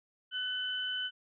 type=tone pair together; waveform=sine; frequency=1500 / 3022 Hz; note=F#6 / F#7; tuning=+23 / +36 cents; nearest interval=octave; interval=1213 cents; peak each=-37 / -34 dBFS; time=0.31-1.11 s; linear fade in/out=50 ms; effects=none